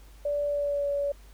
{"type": "tone with pitch glide", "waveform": "sine", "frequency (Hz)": [580, 569], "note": ["D5", "C#5"], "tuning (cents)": [-22, 45], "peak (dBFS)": -25, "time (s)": [0.25, 1.12], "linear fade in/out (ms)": 5, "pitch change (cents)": -33, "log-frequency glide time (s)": [0.47, 0.89], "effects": ["added 50 Hz sine -48 dBFS peak until 1.33 s", "pink hiss -58 dBFS RMS until 1.33 s"]}